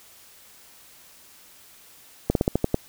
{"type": "slowing click train", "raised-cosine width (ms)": 2, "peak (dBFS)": -6, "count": 7, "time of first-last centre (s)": [2.3, 2.744], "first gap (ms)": 52, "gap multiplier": 1.14, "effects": ["white hiss -51 dBFS RMS until 2.88 s"]}